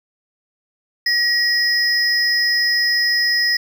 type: tone pair together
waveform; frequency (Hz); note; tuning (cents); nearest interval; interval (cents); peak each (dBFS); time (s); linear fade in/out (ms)
triangle; 1903 / 5080; A#6 / D#8; +35 / +35; octave + perfect fourth; 1700; -16; 1.06-3.57; 5
effects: none